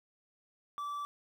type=tone with quantisation; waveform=triangle; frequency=1160 Hz; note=D6; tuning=22 cents flat; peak=-34 dBFS; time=0.78-1.05 s; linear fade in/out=0 ms; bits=10; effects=none